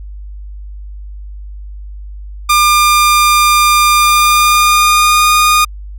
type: tone with pitch glide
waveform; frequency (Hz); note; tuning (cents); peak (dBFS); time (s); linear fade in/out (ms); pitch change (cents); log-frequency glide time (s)
sawtooth; 1200 to 1224.5; D6 to D#6; +37 to -28; -3; 2.49-5.65; 10; +35; 3.97-5.31
effects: added 50 Hz sine -25 dBFS peak until 5.98 s